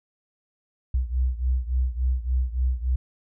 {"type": "beating tone pair", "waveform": "sine", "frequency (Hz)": [62, 65.5], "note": ["B1", "C2"], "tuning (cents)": [7, 2], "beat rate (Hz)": 3.5, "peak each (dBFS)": [-23, -26], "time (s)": [0.94, 2.96], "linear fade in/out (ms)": 5, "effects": []}